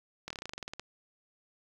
slowing click train, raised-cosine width 0.2 ms, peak -22 dBFS, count 14, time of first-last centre 0.28-0.796 s, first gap 24 ms, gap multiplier 1.08, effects 9-bit

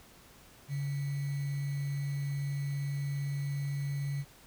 sine tone with sample-and-hold, 141.2 Hz, C#3, 32 cents sharp, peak -31 dBFS, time 0.68-4.25 s, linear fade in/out 50 ms, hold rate 2100 Hz, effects pink hiss -57 dBFS RMS until 4.46 s

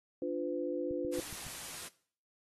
sine chord, B diminished, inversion first, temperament equal with one note detuned, 293.7 / 349.2 / 505.7 Hz, D4 / F4 / B4, 0 / 0 / +41 cents, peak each -37 dBFS, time 0.22-1.2 s, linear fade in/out 2 ms
click train, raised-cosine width 5 ms, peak -36 dBFS, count 5, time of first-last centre 0.91-1.466 s, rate 7.19 Hz
white noise, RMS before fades -44 dBFS, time 1.12-1.89 s, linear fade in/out 20 ms
effects noise-tail reverb RT60 0.5 s tail -19 dB re dry + AAC 32 kbps

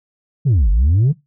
sine exponential two-way sweep, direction down then up, 156.2 to 46.03 to 156.2 Hz, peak -8 dBFS, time 0.45-1.13 s, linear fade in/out 20 ms, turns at 0.7 s, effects noise-tail reverb RT60 0.2 s tail -20 dB re dry + tanh soft clip ceiling -9 dBFS

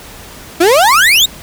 35% pulse exponential sweep, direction up, 318.9 to 3906 Hz, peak -4 dBFS, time 0.6-1.26 s, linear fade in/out 10 ms, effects pink hiss -33 dBFS RMS until 1.42 s

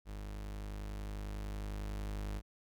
40% pulse tone with level ramp, 51 Hz, G#1, 31 cents flat, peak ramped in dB -41 to -36 dBFS, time 0.05-2.42 s, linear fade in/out 50 ms, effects none

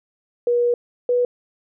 sine tone pair in turn, 481 / 490 Hz, B4 / B4, -46 / -14 cents, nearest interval unison, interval 32 cents, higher second, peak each -15 / -15 dBFS, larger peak neither, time 0.47-0.74 / 1.09-1.25 s, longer first, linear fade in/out 2 ms, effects none

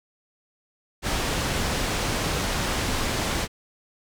pink low-pass noise, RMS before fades -26 dBFS, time 1.02-3.48 s, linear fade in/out 50 ms, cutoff 8000 Hz, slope 12 dB/octave, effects none

